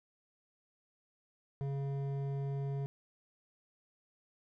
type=tone with hard clipping; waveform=sine; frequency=138.59 Hz; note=C#3; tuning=in tune; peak=-36 dBFS; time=1.61-2.86 s; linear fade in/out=0 ms; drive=10 dB; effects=none